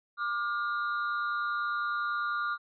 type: ring-modulated tone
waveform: triangle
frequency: 1304 Hz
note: E6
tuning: 19 cents flat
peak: -24 dBFS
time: 0.17-2.58 s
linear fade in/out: 50 ms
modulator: 115 Hz
effects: resampled to 11025 Hz